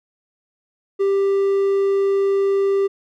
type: tone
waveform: triangle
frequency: 394 Hz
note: G4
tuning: 9 cents sharp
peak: -13 dBFS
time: 0.99-2.88 s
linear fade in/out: 20 ms
effects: none